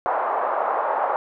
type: band-pass noise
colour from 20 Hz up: pink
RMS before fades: -23 dBFS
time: 0.06-1.16 s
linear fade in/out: 0 ms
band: 620 to 1100 Hz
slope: 24 dB/octave
effects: none